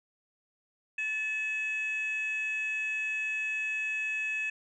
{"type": "tone pair together", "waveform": "sine", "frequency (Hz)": [1743.7, 2570], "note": ["A6", "E7"], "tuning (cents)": [-16, -45], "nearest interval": "perfect fifth", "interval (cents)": 671, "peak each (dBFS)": [-35, -29], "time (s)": [0.98, 4.5], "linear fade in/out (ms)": 5, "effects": ["tanh soft clip ceiling -26 dBFS"]}